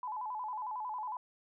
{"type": "tone with vibrato", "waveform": "sine", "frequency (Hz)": 927, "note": "A#5", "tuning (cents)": -10, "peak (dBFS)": -36, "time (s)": [0.03, 1.17], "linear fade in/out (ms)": 2, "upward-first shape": "square", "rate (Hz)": 11, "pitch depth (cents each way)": 130, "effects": []}